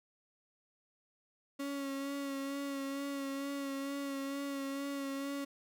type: tone with vibrato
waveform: 35% pulse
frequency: 277.2 Hz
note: C#4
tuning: in tune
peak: -35 dBFS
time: 1.59-5.45 s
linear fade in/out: 10 ms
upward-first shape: sine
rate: 2.2 Hz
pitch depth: 24 cents each way
effects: none